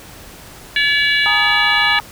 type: harmonic tone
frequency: 571 Hz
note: D5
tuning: 49 cents flat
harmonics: 3 / 4 / 5 / 6 / 7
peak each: -16 / -18 / -20 / -22 / -23 dBFS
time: 0.76-1.99 s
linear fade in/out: 2 ms
type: chord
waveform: sine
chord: Ab suspended second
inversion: none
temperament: equal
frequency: 830.6 / 932.3 / 1244.5 Hz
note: Ab5 / Bb5 / Eb6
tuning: 0 / 0 / 0 cents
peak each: -23 dBFS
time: 1.26-2 s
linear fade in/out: 0 ms
effects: pink hiss -38 dBFS RMS until 2.11 s